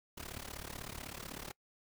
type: noise with amplitude modulation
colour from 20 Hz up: pink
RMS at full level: -42 dBFS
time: 0.17-1.52 s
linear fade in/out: 10 ms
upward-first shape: sine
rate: 36 Hz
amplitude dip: 90%
effects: noise-tail reverb RT60 0.1 s tail -24 dB re dry